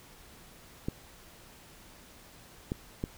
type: clicks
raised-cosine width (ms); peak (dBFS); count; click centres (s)
3; -18; 3; 0.885 / 2.719 / 3.039
effects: pink hiss -54 dBFS RMS until 3.17 s